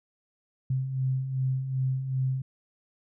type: beating tone pair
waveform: sine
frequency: 129.1 / 131.7 Hz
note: C3 / C3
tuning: -23 / +12 cents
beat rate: 2.6 Hz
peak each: -34 / -26 dBFS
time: 0.7-2.42 s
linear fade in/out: 5 ms
effects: none